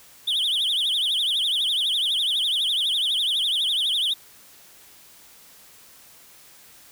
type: tone with vibrato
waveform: triangle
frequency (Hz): 3344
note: G#7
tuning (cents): +11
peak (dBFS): -19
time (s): 0.27-4.14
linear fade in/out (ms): 10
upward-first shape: triangle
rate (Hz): 12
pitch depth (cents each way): 240
effects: white hiss -50 dBFS RMS until 6.91 s